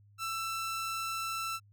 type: tone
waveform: sawtooth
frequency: 1333 Hz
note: E6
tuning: 19 cents sharp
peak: -30 dBFS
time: 0.18-1.6 s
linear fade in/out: 50 ms
effects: added 102 Hz sine -58 dBFS peak until 1.72 s